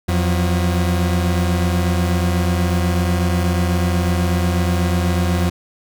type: tone pair together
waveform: 40% pulse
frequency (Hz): 85.77 / 179.7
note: F2 / F3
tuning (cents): -31 / +50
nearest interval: octave + minor second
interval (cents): 1281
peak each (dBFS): -16 / -19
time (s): 0.08-5.5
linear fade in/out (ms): 10
effects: none